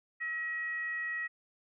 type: tone with frequency modulation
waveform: sine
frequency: 1908 Hz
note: A#6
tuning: 40 cents sharp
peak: -33 dBFS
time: 0.2-1.28 s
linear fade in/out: 20 ms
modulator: 603 Hz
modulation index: 0.33
effects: none